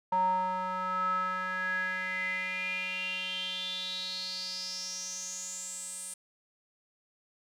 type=tone with band-pass filter sweep; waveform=square; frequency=185 Hz; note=F#3; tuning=in tune; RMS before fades=-34 dBFS; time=0.12-6.14 s; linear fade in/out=5 ms; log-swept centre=890 to 9000 Hz; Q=8.3; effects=none